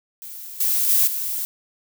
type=noise with level steps; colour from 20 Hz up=violet; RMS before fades=-36 / -20 / -17 / -26 dBFS; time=0.22-1.45 s; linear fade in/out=0 ms; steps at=0.6 / 0.89 / 1.07 s; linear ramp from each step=5 ms; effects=none